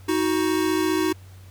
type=tone pair together; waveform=square; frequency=315.2 / 370 Hz; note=D#4 / F#4; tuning=+23 / 0 cents; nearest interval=minor third; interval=277 cents; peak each=-23 / -24 dBFS; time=0.08-1.13 s; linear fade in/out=10 ms; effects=added 94 Hz sine -42 dBFS peak until 1.5 s + pink hiss -54 dBFS RMS until 1.5 s